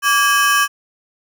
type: ring-modulated tone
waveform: 35% pulse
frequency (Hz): 1396.9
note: F6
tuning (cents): 0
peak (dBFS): -7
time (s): 0.02-0.68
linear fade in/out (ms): 50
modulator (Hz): 241
effects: none